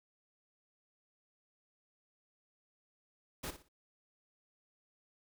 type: noise with echo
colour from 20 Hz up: pink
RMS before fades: -41 dBFS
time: 3.43-3.51 s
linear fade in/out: 10 ms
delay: 59 ms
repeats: 3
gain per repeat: -11 dB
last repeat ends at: 3.687 s
effects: none